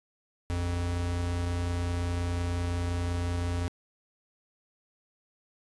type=tone pair together; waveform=square; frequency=57.51 / 87.31 Hz; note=A#1 / F2; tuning=-23 / 0 cents; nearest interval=perfect fifth; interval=723 cents; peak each=-38 / -29 dBFS; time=0.5-3.68 s; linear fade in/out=0 ms; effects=resampled to 24000 Hz